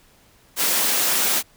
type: high-pass noise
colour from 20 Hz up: white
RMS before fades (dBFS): -20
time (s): 0.56-1.43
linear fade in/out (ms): 50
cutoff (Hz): 190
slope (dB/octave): 24
effects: pink hiss -55 dBFS RMS until 1.56 s